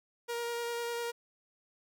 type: tone with vibrato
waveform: sawtooth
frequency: 471.6 Hz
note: A#4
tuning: 20 cents sharp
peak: -30 dBFS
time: 0.28-1.12 s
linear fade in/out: 20 ms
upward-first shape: square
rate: 10 Hz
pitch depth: 9 cents each way
effects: none